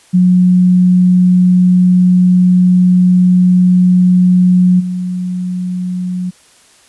sine tone with level steps, 181.2 Hz, F#3, 36 cents flat, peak -5 / -15 dBFS, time 0.13-6.31 s, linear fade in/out 20 ms, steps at 4.79 s, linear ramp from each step 20 ms, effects white hiss -46 dBFS RMS until 6.88 s + resampled to 24000 Hz

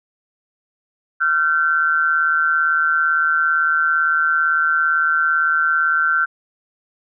sine tone pair together, 1376 / 1533.8 Hz, F6 / G6, -26 / -38 cents, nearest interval major second, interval 188 cents, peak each -17 dBFS, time 1.2-6.26 s, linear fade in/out 20 ms, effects none

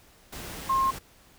sine tone in noise, 1066 Hz, C6, 32 cents sharp, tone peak -21 dBFS, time 0.69-0.91 s, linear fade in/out 10 ms, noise pink, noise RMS -39 dBFS, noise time 0.32-0.99 s, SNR +15 dB, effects pink hiss -57 dBFS RMS until 1.38 s

